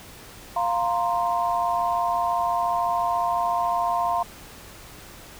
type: chord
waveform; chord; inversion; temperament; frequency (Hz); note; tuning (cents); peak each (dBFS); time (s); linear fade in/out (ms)
sine; F suspended fourth; none; equal; 698.5 / 932.3 / 1046.5; F5 / Bb5 / C6; 0 / 0 / 0; -24 / -26 / -26; 0.56-4.23; 5
effects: pink hiss -44 dBFS RMS until 5.39 s